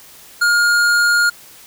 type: tone with hard clipping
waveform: sine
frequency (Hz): 1420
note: F6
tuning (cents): +28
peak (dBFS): -13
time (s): 0.41-1.3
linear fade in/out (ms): 10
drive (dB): 14
effects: white hiss -42 dBFS RMS until 1.66 s